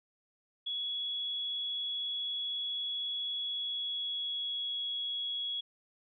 sine tone with pitch glide, 3366 to 3341 Hz, G#7 to G#7, +23 to +10 cents, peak -33 dBFS, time 0.66-5.61 s, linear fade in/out 10 ms, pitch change -13 cents, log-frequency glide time 3.39-4.8 s, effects none

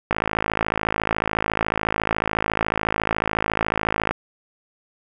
click train, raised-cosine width 0.5 ms, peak -5 dBFS, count 217, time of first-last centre 0.11-4.11 s, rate 54 Hz, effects none

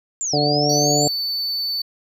sine linear two-way sweep, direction down then up, 7459 to 4210 to 7459 Hz, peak -21 dBFS, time 0.21-1.08 s, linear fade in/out 0 ms, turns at 0.39 s
harmonic tone, 146.83 Hz, D3, in tune, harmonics 1 / 2 / 3 / 4 / 5, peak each -23 / -23 / -23 / -23 / -23 dBFS, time 0.33-1.08 s, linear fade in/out 5 ms
triangle tone, 4510 Hz, C#8, 29 cents sharp, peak -20 dBFS, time 0.69-1.82 s, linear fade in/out 5 ms
effects none

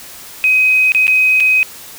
sine tone with dropouts, 2521 Hz, D#7, 22 cents sharp, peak -8 dBFS, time 0.44-1.63 s, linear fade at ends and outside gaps 0 ms, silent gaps 0.92-0.948 / 1.069-1.079 / 1.401-1.405 s, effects white hiss -34 dBFS RMS until 1.98 s

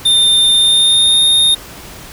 square tone with pitch glide, 3609 to 3676 Hz, A7 to A#7, +43 to -25 cents, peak -8 dBFS, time 0.05-1.55 s, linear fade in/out 10 ms, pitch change +32 cents, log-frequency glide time 0.51-1.25 s, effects pink hiss -33 dBFS RMS until 2.12 s

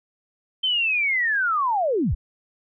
sine linear sweep, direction down, 3127 to 31.04 Hz, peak -19 dBFS, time 0.63-2.15 s, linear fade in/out 10 ms, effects none

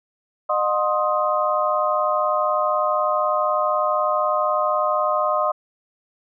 sine tone cluster, 610 / 722 / 1054 / 1250 Hz, D#5 / F#5 / C6 / D#6, -34 / -43 / +12 / +8 cents, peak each -22 / -26 / -23 / -23 dBFS, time 0.49-5.52 s, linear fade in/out 10 ms, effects none

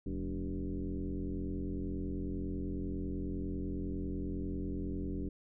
sine tone with frequency modulation, 111.1 Hz, A2, 17 cents sharp, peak -34 dBFS, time 0.06-5.29 s, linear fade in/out 5 ms, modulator 90.1 Hz, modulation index 2.8, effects none

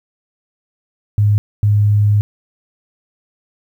sine tone bursts at uneven times, 103.83 Hz, G#2, in tune, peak -9 dBFS, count 2, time 1.18-1.38 / 1.63-2.21 s, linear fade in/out 0 ms, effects 8-bit

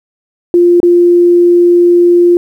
sine tone with dropouts, 349.2 Hz, F4, in tune, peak -3 dBFS, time 0.54-2.37 s, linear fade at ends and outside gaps 1 ms, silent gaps 0.802-0.83 s, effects 7-bit

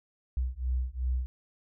sine beating tone pair, 61.74 / 64.44 Hz, B1 / C2, 0 / -26 cents, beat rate 2.7 Hz, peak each -31 dBFS, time 0.37-1.26 s, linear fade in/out 0 ms, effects none

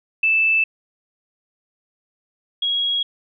sine tone pair in turn, 2637 / 3307 Hz, E7 / G#7, 0 / -8 cents, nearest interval major third, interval 392 cents, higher second, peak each -14 / -18 dBFS, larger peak first, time 0.23-0.64 / 2.62-3.03 s, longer neither, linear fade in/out 5 ms, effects none

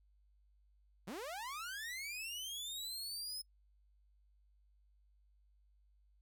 sawtooth linear sweep, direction up, 155.56 to 5170 Hz, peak -39 dBFS, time 1.07-3.42 s, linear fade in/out 10 ms, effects noise-tail reverb RT60 0.1 s tail -24 dB re dry + added 50 Hz sine -67 dBFS peak until 6.21 s

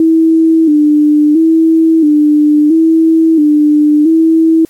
sine tone with vibrato, 311.1 Hz, D#4, in tune, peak -4 dBFS, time 0-4.65 s, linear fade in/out 2 ms, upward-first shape square, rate 0.74 Hz, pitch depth 70 cents each way, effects white hiss -47 dBFS RMS until 4.69 s + MP3 64 kbps

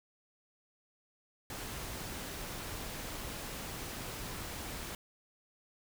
pink noise, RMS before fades -42 dBFS, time 1.5-4.95 s, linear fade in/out 2 ms, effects none

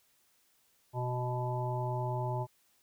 harmonic tone, 124.3 Hz, B2, 12 cents sharp, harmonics 1 / 3 / 5 / 7 / 8, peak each -33 / -41 / -40 / -38 / -45 dBFS, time 0.93-2.47 s, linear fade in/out 50 ms, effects white hiss -70 dBFS RMS until 2.82 s

